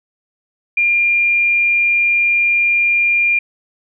sine tone, 2400 Hz, D7, 37 cents sharp, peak -11 dBFS, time 0.77-3.39 s, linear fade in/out 5 ms, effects none

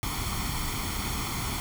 pink noise with comb filter, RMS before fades -31 dBFS, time 0.03-1.6 s, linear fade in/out 0 ms, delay 0.91 ms, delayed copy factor +0.7, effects none

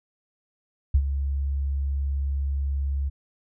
sine tone with ADSR envelope, 69.3 Hz, C#2, in tune, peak -13 dBFS, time 0.94-3.1 s, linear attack 8 ms, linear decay 65 ms, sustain -10 dB, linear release 21 ms, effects none

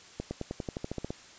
accelerating click train, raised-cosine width 2 ms, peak -20 dBFS, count 12, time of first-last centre 0.2-1.105 s, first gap 110 ms, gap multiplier 0.94, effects white hiss -52 dBFS RMS until 1.38 s + resampled to 16000 Hz

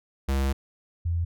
square / sine tone pair in turn, 67.7 / 84.89 Hz, C#2 / F2, -40 / -49 cents, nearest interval major third, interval 391 cents, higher second, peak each -23 dBFS, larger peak neither, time 0.28-0.53 / 1.05-1.25 s, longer first, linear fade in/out 10 ms, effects none

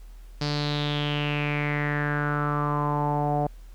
sawtooth tone with low-pass filter sweep, 146.83 Hz, D3, in tune, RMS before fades -26 dBFS, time 0.41-3.47 s, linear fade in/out 5 ms, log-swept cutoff 4800 to 690 Hz, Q 5.8, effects added 40 Hz sine -41 dBFS peak until 3.74 s + pink hiss -60 dBFS RMS until 3.74 s

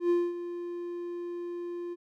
triangle tone with ADSR envelope, 348.4 Hz, F4, 4 cents flat, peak -19 dBFS, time 0-1.96 s, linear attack 100 ms, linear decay 230 ms, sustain -13 dB, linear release 35 ms, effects none

